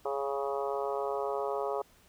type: harmonic tone with a mistuned harmonic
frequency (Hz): 139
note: C#3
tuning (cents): +5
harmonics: 3 / 4 / 5 / 6 / 7 / 8 / 9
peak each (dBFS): -34 / -36 / -38 / -40 / -41 / -42 / -43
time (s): 0.05-1.82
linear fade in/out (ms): 5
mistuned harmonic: 6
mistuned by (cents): -16
effects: pink hiss -62 dBFS RMS until 2.08 s